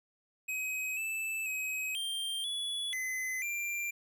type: tone with pitch steps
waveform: square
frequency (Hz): 2531 / 2634 / 2537 / 3174 / 3406 / 2036 / 2373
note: D#7 / E7 / D#7 / G7 / G#7 / C7 / D7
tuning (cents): +29 / -2 / +33 / +21 / +43 / -48 / +17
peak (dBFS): -34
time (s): 0.48-3.91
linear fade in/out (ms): 10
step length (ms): 490
effects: none